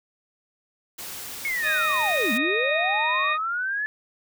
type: noise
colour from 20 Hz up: white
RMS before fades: -36 dBFS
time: 0.98-2.38 s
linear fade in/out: 10 ms
type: linear two-way sweep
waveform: sine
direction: down then up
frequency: 2217 to 207.7 to 1739 Hz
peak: -24 dBFS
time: 1.45-3.86 s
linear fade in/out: 0 ms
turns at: 2.33 s
type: harmonic tone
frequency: 620 Hz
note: D#5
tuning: 6 cents flat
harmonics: 1 / 2 / 3 / 4 / 6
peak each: -34 / -34 / -26 / -26 / -32 dBFS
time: 1.62-3.38 s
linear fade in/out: 50 ms
effects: none